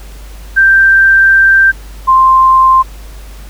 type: tone pair in turn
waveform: sine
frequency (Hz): 1571 / 1048.5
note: G6 / C6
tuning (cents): +3 / +3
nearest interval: perfect fifth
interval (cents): 700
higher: first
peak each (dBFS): -3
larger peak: neither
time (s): 0.56-1.72 / 2.07-2.83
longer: first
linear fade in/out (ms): 20
effects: added 50 Hz sine -27 dBFS peak until 3.49 s + pink hiss -38 dBFS RMS until 3.49 s

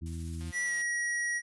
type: harmonic tone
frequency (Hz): 82.41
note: E2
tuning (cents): 0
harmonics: 1 / 2 / 3 / 4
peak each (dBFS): -36 / -42 / -46 / -48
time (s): 0.01-0.52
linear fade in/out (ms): 20
type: noise with tremolo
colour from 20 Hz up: blue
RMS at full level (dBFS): -48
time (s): 0.06-0.82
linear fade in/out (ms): 0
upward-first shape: triangle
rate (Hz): 15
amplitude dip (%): 35
type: click train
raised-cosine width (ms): 0.2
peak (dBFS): -35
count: 73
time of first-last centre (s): 0.41-0.817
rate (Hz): 177
type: tone with pitch glide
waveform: square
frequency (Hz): 1951 to 1907.5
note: B6 to A#6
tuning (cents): -22 to +39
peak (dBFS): -30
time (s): 0.52-1.42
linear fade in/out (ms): 50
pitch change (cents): -39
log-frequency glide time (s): 0.65-0.74
effects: resampled to 24000 Hz

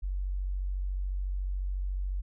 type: tone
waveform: sine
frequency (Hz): 47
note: F#1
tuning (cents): +28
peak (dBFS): -29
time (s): 0.02-2.22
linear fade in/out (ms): 20
effects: none

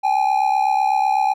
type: ring-modulated tone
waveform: triangle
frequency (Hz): 814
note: G#5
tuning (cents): -35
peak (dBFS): -10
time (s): 0.03-1.34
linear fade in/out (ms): 20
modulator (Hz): 34
effects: none

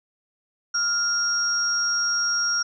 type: tone pair together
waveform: sine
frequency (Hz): 1400 / 5600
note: F6 / F8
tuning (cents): +4 / +4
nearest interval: 2 octaves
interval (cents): 2400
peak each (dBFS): -25 / -22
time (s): 0.74-2.63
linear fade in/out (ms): 10
effects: none

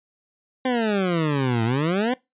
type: exponential two-way sweep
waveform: 20% pulse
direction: down then up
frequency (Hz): 262.1 to 110.6 to 262.1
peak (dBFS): -15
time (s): 0.65-2.14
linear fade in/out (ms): 5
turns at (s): 1.64
effects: noise-tail reverb RT60 0.2 s tail -22 dB re dry + resampled to 8000 Hz

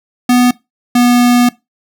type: tone pair in turn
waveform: square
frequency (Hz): 246.8 / 243.7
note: B3 / B3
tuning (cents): -1 / -23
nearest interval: unison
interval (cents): 22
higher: first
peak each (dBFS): -7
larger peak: neither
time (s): 0.29-0.51 / 0.95-1.49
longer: second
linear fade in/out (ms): 5
effects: noise-tail reverb RT60 0.2 s tail -20 dB re dry

